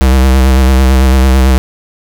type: tone with vibrato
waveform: square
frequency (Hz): 65.41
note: C2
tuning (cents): 0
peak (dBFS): -5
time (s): 0.01-1.58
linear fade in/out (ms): 0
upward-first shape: sine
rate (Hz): 9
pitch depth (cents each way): 45
effects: none